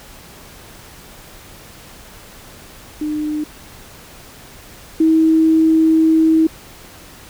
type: tone pair in turn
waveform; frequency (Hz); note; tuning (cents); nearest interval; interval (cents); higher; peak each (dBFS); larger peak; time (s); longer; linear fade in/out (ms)
sine; 302.8 / 320.2; D#4 / D#4; -47 / +50; minor second; 97; second; -18 / -9; second; 3.01-3.44 / 5-6.47; second; 5
effects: pink hiss -40 dBFS RMS until 7.29 s